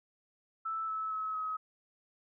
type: tone with pitch steps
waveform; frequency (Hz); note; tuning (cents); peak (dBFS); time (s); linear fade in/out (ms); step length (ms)
sine; 1318 / 1302.9 / 1287.9 / 1273.1; E6 / E6 / E6 / D#6; -1 / -21 / -41 / +39; -33; 0.65-1.57; 10; 230
effects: none